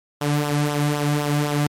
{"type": "tone with flanger", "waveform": "sawtooth", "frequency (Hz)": 146.83, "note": "D3", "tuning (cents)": 0, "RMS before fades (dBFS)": -21, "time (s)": [0.21, 1.67], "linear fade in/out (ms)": 5, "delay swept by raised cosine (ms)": [0.43, 2.23], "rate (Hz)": 3.9, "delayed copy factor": -0.6, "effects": ["MP3 64 kbps"]}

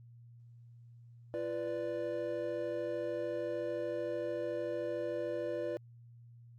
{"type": "chord", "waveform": "triangle", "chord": "B diminished", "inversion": "second", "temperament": "equal with one note detuned", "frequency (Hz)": [343.2, 493.9, 587.3], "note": ["F4", "B4", "D5"], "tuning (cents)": [-30, 0, 0], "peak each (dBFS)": [-38, -37, -36], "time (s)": [1.34, 5.77], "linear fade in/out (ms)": 0, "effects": ["added 118 Hz sine -53 dBFS peak until 6.58 s", "Opus 48 kbps"]}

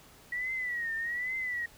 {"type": "tone with vibrato", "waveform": "sine", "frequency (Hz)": 1931, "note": "B6", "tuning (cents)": -39, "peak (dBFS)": -31, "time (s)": [0.32, 1.66], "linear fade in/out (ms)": 5, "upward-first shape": "triangle", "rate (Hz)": 1.2, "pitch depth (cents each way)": 130, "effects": ["pink hiss -56 dBFS RMS until 1.77 s"]}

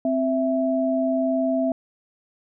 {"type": "tone pair together", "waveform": "sine", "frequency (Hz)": [261.6, 659.7], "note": ["C4", "E5"], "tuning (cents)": [0, 1], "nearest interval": "octave + major third", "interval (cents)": 1601, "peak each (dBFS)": -22, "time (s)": [0.05, 1.72], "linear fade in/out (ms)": 2, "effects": []}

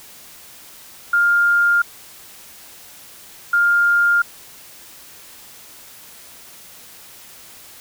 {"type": "tone pair in turn", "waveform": "sine", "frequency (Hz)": [1405, 1405], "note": ["F6", "F6"], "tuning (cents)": [10, 10], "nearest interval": "unison", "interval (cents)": 0, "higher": "neither", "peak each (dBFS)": -12, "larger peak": "neither", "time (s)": [[1.13, 1.82], [3.53, 4.22]], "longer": "neither", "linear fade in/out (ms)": 5, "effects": ["white hiss -42 dBFS RMS until 7.8 s"]}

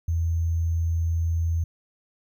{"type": "tone with sample-and-hold", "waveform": "sine", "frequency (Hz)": 83, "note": "E2", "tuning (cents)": 12, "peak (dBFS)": -21, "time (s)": [0.08, 1.64], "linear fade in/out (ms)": 5, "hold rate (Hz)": 6300, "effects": []}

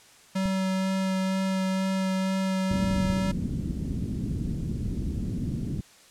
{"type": "tone with vibrato", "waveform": "square", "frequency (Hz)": 190, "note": "F#3", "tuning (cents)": 46, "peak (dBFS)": -25, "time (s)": [0.35, 3.32], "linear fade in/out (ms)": 10, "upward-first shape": "sine", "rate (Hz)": 2.1, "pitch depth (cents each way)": 9}
{"type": "click", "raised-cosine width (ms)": 5, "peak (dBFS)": -22, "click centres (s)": 0.457}
{"type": "low-pass noise", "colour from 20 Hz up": "white", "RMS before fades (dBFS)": -30, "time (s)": [2.7, 5.81], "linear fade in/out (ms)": 5, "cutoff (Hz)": 240, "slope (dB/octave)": 24}
{"effects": ["white hiss -54 dBFS RMS until 6.1 s", "low-pass 9000 Hz 12 dB/octave"]}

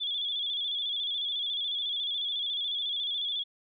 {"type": "tone with vibrato", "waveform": "sine", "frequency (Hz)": 3413, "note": "G#7", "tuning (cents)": 47, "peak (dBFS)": -29, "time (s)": [0, 3.44], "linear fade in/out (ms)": 20, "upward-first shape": "square", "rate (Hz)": 14, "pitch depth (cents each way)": 49, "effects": []}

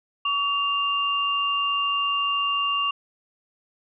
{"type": "tone pair together", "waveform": "sine", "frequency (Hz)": [1137.3, 2794], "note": ["C#6", "F7"], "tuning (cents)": [44, 0], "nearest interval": "octave + major third", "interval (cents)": 1556, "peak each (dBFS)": -24, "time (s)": [0.25, 2.91], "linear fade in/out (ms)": 5, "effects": []}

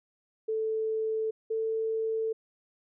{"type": "tone pair in turn", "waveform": "sine", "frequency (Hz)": [440, 444.6], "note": ["A4", "A4"], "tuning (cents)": [0, 18], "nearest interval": "unison", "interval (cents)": 18, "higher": "second", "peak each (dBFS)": -27, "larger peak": "neither", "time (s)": [[0.48, 1.31], [1.5, 2.33]], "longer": "neither", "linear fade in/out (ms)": 10, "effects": []}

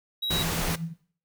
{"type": "tone", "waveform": "triangle", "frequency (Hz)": 3856, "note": "B7", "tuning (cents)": -42, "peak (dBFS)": -25, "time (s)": [0.22, 0.43], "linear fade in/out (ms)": 10}
{"type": "noise", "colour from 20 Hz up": "pink", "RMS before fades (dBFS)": -29, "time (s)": [0.3, 0.76], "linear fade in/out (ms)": 10}
{"type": "tone with tremolo", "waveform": "sine", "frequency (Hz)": 164.81, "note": "E3", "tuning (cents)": 0, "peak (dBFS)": -27, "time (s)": [0.31, 0.94], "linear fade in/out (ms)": 20, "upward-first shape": "triangle", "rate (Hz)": 8.1, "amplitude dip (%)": 85}
{"effects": ["noise-tail reverb RT60 0.5 s tail -18 dB re dry"]}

